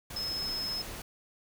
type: tone in noise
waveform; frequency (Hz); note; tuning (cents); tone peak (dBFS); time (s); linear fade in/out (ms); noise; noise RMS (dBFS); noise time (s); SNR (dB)
sine; 5180; E8; -31; -32; 0.16-0.82; 5; pink; -42; 0.1-1.02; +7
effects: none